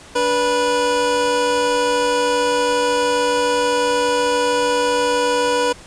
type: tone pair together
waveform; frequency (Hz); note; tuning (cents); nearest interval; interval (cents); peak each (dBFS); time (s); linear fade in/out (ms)
25% pulse; 290.9 / 489.3; D4 / B4; -16 / -16; major sixth; 900; -22 / -12; 0.15-5.73; 10
effects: pink hiss -41 dBFS RMS until 5.86 s + resampled to 22050 Hz